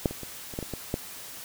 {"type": "clicks", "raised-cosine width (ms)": 2, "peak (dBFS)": [-9, -23, -24, -27, -17, -21, -19, -13], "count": 8, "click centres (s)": [0.058, 0.11, 0.233, 0.538, 0.589, 0.627, 0.737, 0.941], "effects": ["white hiss -42 dBFS RMS until 1.44 s"]}